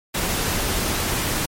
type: noise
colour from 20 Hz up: pink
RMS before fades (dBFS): -23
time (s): 0.14-1.46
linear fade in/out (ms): 10
effects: MP3 64 kbps